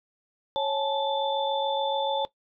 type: tone cluster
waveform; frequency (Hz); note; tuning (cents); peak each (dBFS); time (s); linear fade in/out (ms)
sine; 550 / 826 / 873 / 3530; C#5 / G#5 / A5 / A7; -14 / -10 / -14 / +5; -27 / -36 / -28 / -32; 0.56-2.25; 0
effects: noise-tail reverb RT60 0.1 s tail -17 dB re dry